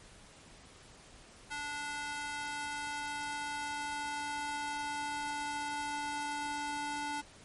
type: tone with high-pass filter sweep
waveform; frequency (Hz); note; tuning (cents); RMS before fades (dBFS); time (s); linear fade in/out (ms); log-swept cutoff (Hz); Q
square; 292.1; D4; -9; -38; 1.5-7.22; 20; 1200 to 660; 1.4
effects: pink hiss -56 dBFS RMS until 7.44 s + MP3 48 kbps